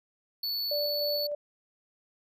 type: tone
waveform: square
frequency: 4446 Hz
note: C#8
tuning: 4 cents sharp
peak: -30 dBFS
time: 0.43-1.27 s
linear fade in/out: 5 ms
type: tone with tremolo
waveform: sine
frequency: 587.3 Hz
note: D5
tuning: in tune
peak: -29 dBFS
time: 0.71-1.35 s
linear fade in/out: 5 ms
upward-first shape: square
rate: 3.3 Hz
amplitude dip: 25%
effects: none